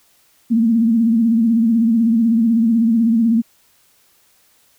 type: tone with vibrato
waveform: sine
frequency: 228.1 Hz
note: A#3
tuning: 37 cents flat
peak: -11 dBFS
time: 0.5-3.42 s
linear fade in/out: 20 ms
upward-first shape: sine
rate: 16 Hz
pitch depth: 74 cents each way
effects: white hiss -56 dBFS RMS until 4.78 s